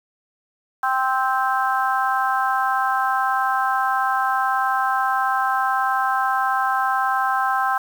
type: harmonic tone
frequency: 261.6 Hz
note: C4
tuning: in tune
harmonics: 3 / 4 / 5 / 6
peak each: -22 / -23 / -24 / -25 dBFS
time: 0.83-7.78 s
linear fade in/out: 5 ms
effects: 7-bit